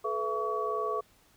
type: tone cluster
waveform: sine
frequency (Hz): 430 / 493.1 / 671 / 1131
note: A4 / B4 / E5 / C#6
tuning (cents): -40 / -3 / +31 / +34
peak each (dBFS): -33 / -37 / -37 / -32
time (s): 0.04-1.01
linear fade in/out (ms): 10
effects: pink hiss -63 dBFS RMS until 1.36 s